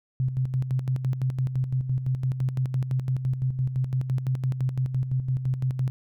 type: tone with tremolo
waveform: sine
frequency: 129.5 Hz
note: C3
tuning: 17 cents flat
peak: -21 dBFS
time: 0.2-5.9 s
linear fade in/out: 0 ms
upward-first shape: square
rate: 5.9 Hz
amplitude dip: 60%
effects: none